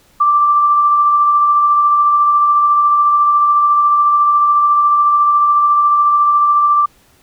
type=tone with tremolo; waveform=sine; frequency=1174.7 Hz; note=D6; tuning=in tune; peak=-7 dBFS; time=0.2-6.86 s; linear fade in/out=10 ms; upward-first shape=sine; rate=14 Hz; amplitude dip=25%; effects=pink hiss -51 dBFS RMS until 7.22 s